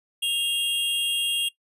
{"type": "tone pair together", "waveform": "square", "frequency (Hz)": [2794, 3257], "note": ["F7", "G#7"], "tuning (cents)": [0, -34], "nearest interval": "minor third", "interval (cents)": 266, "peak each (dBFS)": -26, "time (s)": [0.22, 1.49], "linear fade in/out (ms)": 10, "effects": ["noise-tail reverb RT60 0.1 s tail -19 dB re dry", "resampled to 32000 Hz"]}